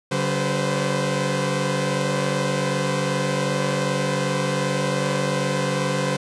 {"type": "tone cluster", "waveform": "sawtooth", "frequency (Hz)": [142.7, 190.5, 497.4, 520], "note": ["D3", "G3", "B4", "C5"], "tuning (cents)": [-49, -49, 12, -11], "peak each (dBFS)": [-21, -23, -25, -22], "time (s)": [0.11, 6.17], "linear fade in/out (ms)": 10, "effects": ["resampled to 22050 Hz", "8-bit"]}